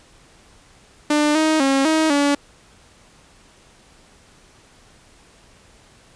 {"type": "tone with pitch steps", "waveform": "sawtooth", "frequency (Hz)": [298.2, 313.8, 271.7, 316.2, 285.7], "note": ["D4", "D#4", "C#4", "D#4", "D4"], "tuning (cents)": [27, 15, -35, 28, -48], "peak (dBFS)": -11, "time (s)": [1.1, 2.35], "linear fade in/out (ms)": 5, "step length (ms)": 250, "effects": ["pink hiss -51 dBFS RMS until 6.15 s", "resampled to 22050 Hz"]}